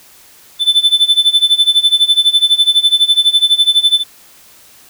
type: tone with tremolo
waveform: triangle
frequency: 3520 Hz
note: A7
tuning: in tune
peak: -3 dBFS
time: 0.59-4.04 s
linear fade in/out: 50 ms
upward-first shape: sine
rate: 12 Hz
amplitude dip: 90%
effects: white hiss -43 dBFS RMS until 4.89 s